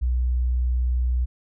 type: tone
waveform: sine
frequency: 61.74 Hz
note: B1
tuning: in tune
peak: -19 dBFS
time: 0.01-1.26 s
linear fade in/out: 20 ms
effects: none